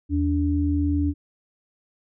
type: tone pair together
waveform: sine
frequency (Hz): 81.15 / 289.2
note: E2 / D4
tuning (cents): -27 / -27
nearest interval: octave + minor seventh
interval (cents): 2200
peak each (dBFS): -22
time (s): 0.09-1.14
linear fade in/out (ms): 50
effects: none